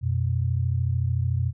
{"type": "tone pair together", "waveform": "sine", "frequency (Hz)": [89.85, 123.47], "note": ["F2", "B2"], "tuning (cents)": [50, 0], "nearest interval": "tritone", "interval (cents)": 550, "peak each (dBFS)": -24, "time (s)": [0.01, 1.53], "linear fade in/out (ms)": 50, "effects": []}